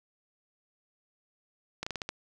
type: slowing click train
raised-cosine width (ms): 0.2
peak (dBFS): -17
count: 6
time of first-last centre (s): 1.83-2.09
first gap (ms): 35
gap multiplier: 1.2
effects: none